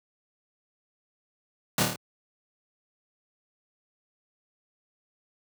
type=noise with echo; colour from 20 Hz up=pink; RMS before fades=-24 dBFS; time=1.78-1.83 s; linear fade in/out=2 ms; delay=26 ms; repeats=5; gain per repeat=-3 dB; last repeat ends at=1.96 s; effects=high-pass 100 Hz 12 dB/octave